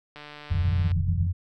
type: click train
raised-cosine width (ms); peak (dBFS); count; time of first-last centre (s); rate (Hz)
0.3; -26; 113; 0.16-0.917; 148
type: tone with vibrato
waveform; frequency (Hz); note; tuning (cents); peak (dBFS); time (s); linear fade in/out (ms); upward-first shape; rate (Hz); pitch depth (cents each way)
sine; 89.1; F2; +35; -22; 0.5-1.33; 20; triangle; 2.5; 8
type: low-pass noise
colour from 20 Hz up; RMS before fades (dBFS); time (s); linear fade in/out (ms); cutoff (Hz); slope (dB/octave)
white; -29; 0.51-1.27; 5; 180; 96
effects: none